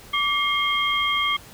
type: tone cluster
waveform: sine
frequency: 1160 / 2140 / 3213 Hz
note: D6 / C7 / G7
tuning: -22 / +38 / +42 cents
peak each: -24 dBFS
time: 0.13-1.37 s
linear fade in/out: 10 ms
effects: pink hiss -45 dBFS RMS until 1.53 s